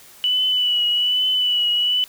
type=tone with vibrato; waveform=sine; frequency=2965 Hz; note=F#7; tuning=3 cents sharp; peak=-16 dBFS; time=0.24-2.04 s; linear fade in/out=0 ms; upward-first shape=triangle; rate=1.2 Hz; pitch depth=39 cents each way; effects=white hiss -46 dBFS RMS until 2.08 s